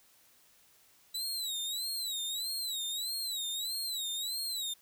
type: tone with vibrato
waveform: sawtooth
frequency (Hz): 3923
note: B7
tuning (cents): -12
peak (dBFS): -31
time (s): 1.14-4.74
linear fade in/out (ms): 10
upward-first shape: sine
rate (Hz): 1.6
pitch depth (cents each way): 140
effects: white hiss -64 dBFS RMS until 4.81 s